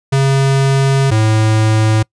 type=tone pair in turn; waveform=square; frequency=136.1 / 109.28 Hz; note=C#3 / A2; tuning=-31 / -11 cents; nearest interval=major third; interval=380 cents; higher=first; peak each=-10 dBFS; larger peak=neither; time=0.12-1.11 / 1.11-2.03 s; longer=first; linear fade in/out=10 ms; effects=noise-tail reverb RT60 0.1 s tail -26 dB re dry + resampled to 22050 Hz